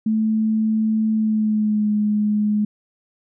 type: tone with pitch glide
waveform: sine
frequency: 218.7 to 210 Hz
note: A3 to G#3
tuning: -10 to +19 cents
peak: -16 dBFS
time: 0.06-2.65 s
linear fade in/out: 5 ms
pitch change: -71 cents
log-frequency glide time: 1.13-1.91 s
effects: none